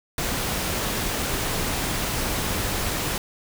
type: noise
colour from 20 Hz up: pink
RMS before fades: -26 dBFS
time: 0.18-3.18 s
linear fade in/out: 2 ms
effects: none